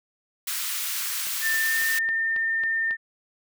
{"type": "high-pass noise", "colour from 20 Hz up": "white", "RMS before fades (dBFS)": -29, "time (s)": [0.47, 1.99], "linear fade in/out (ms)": 5, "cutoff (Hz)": 1200, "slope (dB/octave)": 24}
{"type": "click train", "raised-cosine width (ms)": 0.3, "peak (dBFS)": -23, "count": 7, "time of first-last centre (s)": [1.27, 2.909], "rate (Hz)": 3.66}
{"type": "tone with pitch glide", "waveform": "sine", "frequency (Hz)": [1788, 1808.8], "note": ["A6", "A6"], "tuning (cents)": [27, 47], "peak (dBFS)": -22, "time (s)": [1.41, 2.97], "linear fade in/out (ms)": 50, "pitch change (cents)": 20, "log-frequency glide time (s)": [1.61, 1.81]}
{"effects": []}